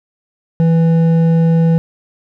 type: tone with hard clipping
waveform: sine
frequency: 164.81 Hz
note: E3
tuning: in tune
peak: -10 dBFS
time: 0.6-1.78 s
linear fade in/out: 0 ms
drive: 7 dB
effects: none